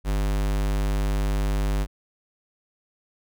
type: tone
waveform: square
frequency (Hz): 50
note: G1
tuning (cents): +35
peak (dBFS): -22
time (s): 0.04-1.87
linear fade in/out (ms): 50
effects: none